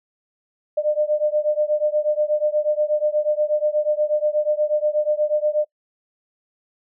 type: beating tone pair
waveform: sine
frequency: 599 / 607.3 Hz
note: D5 / D#5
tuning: +34 / -42 cents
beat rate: 8.3 Hz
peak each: -20 / -21 dBFS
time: 0.77-5.65 s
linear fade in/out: 10 ms
effects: noise-tail reverb RT60 0.1 s tail -23 dB re dry